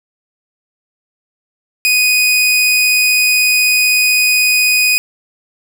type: tone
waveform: sawtooth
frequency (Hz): 2489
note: D#7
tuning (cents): 0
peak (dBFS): -6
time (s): 1.85-4.98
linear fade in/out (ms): 0
effects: 8-bit